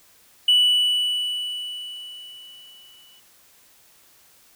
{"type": "tone with exponential decay", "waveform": "triangle", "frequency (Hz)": 2960, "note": "F#7", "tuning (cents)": 0, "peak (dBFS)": -10, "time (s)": [0.48, 3.2], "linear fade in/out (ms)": 5, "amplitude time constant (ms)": 590, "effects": ["tanh soft clip ceiling -8 dBFS", "white hiss -55 dBFS RMS until 4.55 s"]}